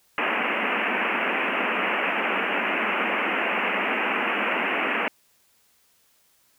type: band-pass noise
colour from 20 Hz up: white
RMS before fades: -25 dBFS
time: 0.18-5.08 s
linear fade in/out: 0 ms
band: 190 to 2800 Hz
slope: 96 dB/octave
effects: white hiss -63 dBFS RMS until 6.58 s